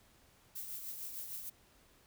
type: noise with tremolo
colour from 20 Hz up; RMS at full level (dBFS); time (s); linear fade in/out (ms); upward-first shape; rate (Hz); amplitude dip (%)
violet; -42; 0.55-1.5; 10; triangle; 6.6; 50
effects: pink hiss -66 dBFS RMS until 2.06 s